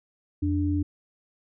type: tone pair together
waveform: sine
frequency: 87.02 / 293.7 Hz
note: F2 / D4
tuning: -6 / 0 cents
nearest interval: octave + major sixth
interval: 2106 cents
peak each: -25 dBFS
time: 0.42-0.83 s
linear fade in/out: 10 ms
effects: none